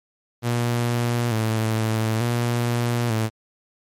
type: tone with vibrato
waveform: sawtooth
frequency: 115.1 Hz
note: A#2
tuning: 22 cents flat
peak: -16 dBFS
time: 0.42-3.3 s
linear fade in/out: 50 ms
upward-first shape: square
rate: 0.56 Hz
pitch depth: 64 cents each way
effects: MP3 64 kbps